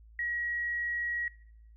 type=tone; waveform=sine; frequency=1907 Hz; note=A#6; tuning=39 cents sharp; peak=-30 dBFS; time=0.19-1.28 s; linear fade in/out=2 ms; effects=noise-tail reverb RT60 0.8 s tail -23 dB re dry + added 55 Hz sine -52 dBFS peak until 1.76 s